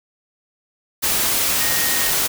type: tone in noise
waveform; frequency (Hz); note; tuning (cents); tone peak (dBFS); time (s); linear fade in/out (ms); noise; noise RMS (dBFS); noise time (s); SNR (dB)
sine; 1864.7; A#6; 0; -27; 1.59-2.12; 20; white; -19; 1.02-2.28; -11
effects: none